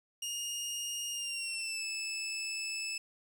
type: tone with pitch glide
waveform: 20% pulse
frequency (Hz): 2842 to 2621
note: F7 to E7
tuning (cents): +30 to -11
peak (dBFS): -30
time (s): 0.22-2.98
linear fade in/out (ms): 5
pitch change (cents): -141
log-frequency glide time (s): 1.11-1.83
effects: 10-bit